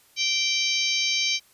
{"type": "harmonic tone", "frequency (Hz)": 779, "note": "G5", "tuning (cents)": -11, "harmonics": [3, 4, 5, 6, 7, 8], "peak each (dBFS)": [-27, -28, -29, -30, -30, -31], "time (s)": [0.16, 1.4], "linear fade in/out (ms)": 50, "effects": ["white hiss -58 dBFS RMS until 1.53 s", "resampled to 32000 Hz"]}